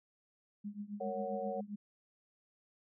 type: tone with tremolo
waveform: sine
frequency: 205.8 Hz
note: G#3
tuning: 16 cents flat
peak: -37 dBFS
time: 0.64-1.76 s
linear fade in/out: 10 ms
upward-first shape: triangle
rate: 7.5 Hz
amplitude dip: 95%
type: chord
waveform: sine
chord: F# major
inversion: first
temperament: just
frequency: 462.5 / 555 / 740 Hz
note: A#4 / C#5 / F#5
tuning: -14 / +2 / 0 cents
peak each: -42 / -39 / -41 dBFS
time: 1-1.61 s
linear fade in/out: 10 ms
effects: none